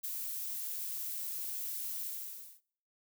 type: noise with ADSR envelope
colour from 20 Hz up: violet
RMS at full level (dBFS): -37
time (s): 0.03-2.61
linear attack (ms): 16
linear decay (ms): 15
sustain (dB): -2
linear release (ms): 580
effects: noise-tail reverb RT60 0.6 s tail -23 dB re dry